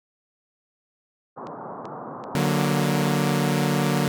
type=band-pass noise; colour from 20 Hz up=white; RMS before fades=-36 dBFS; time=1.36-3.14 s; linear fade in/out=20 ms; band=120 to 1200 Hz; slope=48 dB/octave
type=click train; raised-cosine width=0.2 ms; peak=-27 dBFS; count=6; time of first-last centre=1.47-3.393 s; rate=2.6 Hz
type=chord; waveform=sawtooth; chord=D augmented; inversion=none; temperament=equal with one note detuned; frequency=146.83 / 185 / 234.6 Hz; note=D3 / F#3 / A#3; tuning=0 / 0 / +11 cents; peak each=-19 / -21 / -22 dBFS; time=2.35-4.08 s; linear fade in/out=0 ms
effects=none